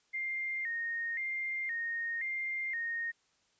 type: tone with vibrato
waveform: sine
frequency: 1975.5 Hz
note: B6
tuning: in tune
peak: -33 dBFS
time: 0.13-3.12 s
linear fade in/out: 20 ms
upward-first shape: square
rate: 0.96 Hz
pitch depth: 110 cents each way
effects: white hiss -72 dBFS RMS until 3.59 s + resampled to 16000 Hz